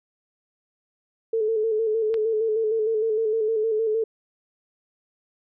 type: tone with vibrato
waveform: sine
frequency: 440 Hz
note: A4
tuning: in tune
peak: -20 dBFS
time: 1.33-4.04 s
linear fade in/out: 5 ms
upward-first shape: square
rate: 6.5 Hz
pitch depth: 41 cents each way
type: click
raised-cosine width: 0.3 ms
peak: -21 dBFS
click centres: 2.142 s
effects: none